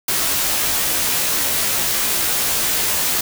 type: noise with comb filter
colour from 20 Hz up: white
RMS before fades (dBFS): -19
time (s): 0.08-3.21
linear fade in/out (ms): 5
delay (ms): 16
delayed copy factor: -0.7
effects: none